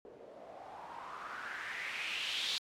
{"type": "noise with low-pass filter sweep", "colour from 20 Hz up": "blue", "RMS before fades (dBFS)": -42, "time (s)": [0.05, 2.58], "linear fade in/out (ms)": 0, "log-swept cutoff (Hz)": [440, 3900], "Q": 4.3, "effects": ["AAC 64 kbps"]}